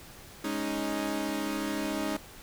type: chord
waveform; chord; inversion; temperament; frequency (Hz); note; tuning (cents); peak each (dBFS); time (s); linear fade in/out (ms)
sawtooth; Ab suspended fourth; none; equal; 207.7 / 277.2 / 311.1; Ab3 / Db4 / Eb4; 0 / 0 / 0; -32 / -31 / -29; 0.44-2.17; 5
effects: pink hiss -49 dBFS RMS until 2.42 s